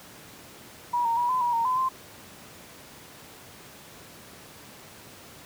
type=tone with pitch steps; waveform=sine; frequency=965 / 924 / 965 / 1016 / 961 / 923 / 1017 / 1043 Hz; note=B5 / A#5 / B5 / B5 / B5 / A#5 / C6 / C6; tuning=-40 / -16 / -40 / +49 / -48 / -17 / -50 / -6 cents; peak=-22 dBFS; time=0.93-1.89 s; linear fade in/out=10 ms; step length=120 ms; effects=pink hiss -47 dBFS RMS until 5.45 s + high-pass 100 Hz 12 dB/octave